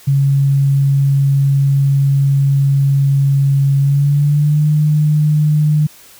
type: tone with pitch glide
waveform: sine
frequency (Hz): 138.59 to 151.13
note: C#3 to D3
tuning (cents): 0 to +50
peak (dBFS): -9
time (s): 0.07-5.87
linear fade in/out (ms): 10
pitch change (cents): +150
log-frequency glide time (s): 3.78-4.64
effects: white hiss -42 dBFS RMS until 6.19 s